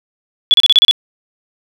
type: tone bursts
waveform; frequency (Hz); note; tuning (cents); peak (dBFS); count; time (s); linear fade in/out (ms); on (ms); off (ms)
sine; 3409; G#7; +45; -4; 7; 0.51-0.911; 0; 29; 33
effects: none